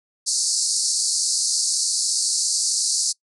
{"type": "band-pass noise", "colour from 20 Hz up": "pink", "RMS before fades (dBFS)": -22, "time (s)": [0.26, 3.13], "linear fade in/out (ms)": 20, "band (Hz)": [4300, 9900], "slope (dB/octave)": 96, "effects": ["noise-tail reverb RT60 0.1 s tail -24 dB re dry"]}